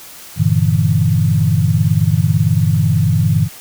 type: chord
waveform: sine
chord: E half-diminished seventh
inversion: first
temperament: equal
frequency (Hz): 98 / 116.54 / 146.83 / 164.81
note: G2 / Bb2 / D3 / E3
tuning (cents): 0 / 0 / 0 / 0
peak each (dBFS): -16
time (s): 0.36-3.49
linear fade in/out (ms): 50
effects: white hiss -36 dBFS RMS until 3.6 s